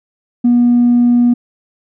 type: tone with tanh clipping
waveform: triangle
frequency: 241.5 Hz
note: B3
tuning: 39 cents flat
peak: -7 dBFS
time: 0.44-1.34 s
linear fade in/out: 10 ms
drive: 5 dB
effects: none